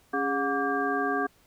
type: tone cluster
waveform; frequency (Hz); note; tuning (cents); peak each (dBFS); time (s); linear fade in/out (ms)
sine; 277.8 / 410.7 / 724 / 1161 / 1603; C#4 / G#4 / F#5 / D6 / G6; +4 / -19 / -38 / -20 / +38; -31; 0.13-1.27; 10
effects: pink hiss -62 dBFS RMS until 1.46 s